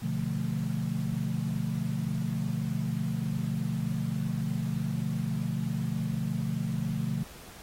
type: chord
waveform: sine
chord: B half-diminished seventh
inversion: none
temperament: equal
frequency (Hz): 123.47 / 146.83 / 174.61 / 220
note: B2 / D3 / F3 / A3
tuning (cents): 0 / 0 / 0 / 0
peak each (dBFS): -34 / -33 / -33 / -34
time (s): 0.02-7.24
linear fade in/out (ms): 10
effects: pink hiss -49 dBFS RMS until 7.62 s + AAC 48 kbps